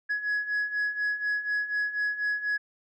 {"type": "beating tone pair", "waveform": "sine", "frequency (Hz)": [1677, 1681.1], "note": ["G#6", "G#6"], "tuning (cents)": [16, 21], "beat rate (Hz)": 4.1, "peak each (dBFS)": [-30, -26], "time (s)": [0.09, 2.58], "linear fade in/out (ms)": 20, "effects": ["tanh soft clip ceiling -23 dBFS"]}